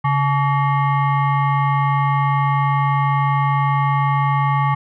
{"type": "tone with frequency modulation", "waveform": "sine", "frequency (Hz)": 139.3, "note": "C#3", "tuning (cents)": 9, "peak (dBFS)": -14, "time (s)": [0.04, 4.75], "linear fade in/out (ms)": 10, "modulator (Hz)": 997, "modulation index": 1.1, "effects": []}